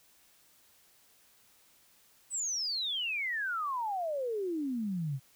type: exponential sweep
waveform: sine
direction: down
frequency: 8260 to 127.8 Hz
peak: -31 dBFS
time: 2.3-5.2 s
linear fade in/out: 50 ms
effects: white hiss -64 dBFS RMS until 5.35 s